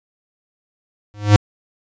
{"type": "tone with exponential growth", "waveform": "square", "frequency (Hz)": 103.83, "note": "G#2", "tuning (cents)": 0, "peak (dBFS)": -4, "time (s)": [1.14, 1.36], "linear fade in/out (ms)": 0, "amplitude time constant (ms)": 47, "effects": ["resampled to 16000 Hz"]}